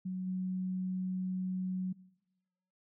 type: tone with level steps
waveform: sine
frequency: 185.3 Hz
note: F#3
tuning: 3 cents sharp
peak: -34 / -32 dBFS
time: 0.05-1.93 s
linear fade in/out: 10 ms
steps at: 0.26 s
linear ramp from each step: 20 ms
effects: noise-tail reverb RT60 1.0 s tail -22 dB re dry